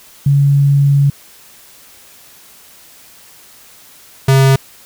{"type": "tone pair in turn", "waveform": ["sine", "square"], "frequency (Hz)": [140.9, 134.61], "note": ["C#3", "C3"], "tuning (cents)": [29, 50], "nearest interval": "minor second", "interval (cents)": 79, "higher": "first", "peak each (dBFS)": -7, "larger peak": "neither", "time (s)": [[0.26, 1.1], [4.28, 4.56]], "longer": "first", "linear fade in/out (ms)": 5, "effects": ["white hiss -42 dBFS RMS until 4.85 s"]}